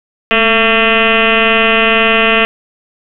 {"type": "tone with frequency modulation", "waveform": "sine", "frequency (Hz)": 1585, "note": "G6", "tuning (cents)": 19, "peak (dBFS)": -7, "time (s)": [0.31, 2.45], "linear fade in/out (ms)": 0, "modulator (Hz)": 228, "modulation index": 6.1, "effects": []}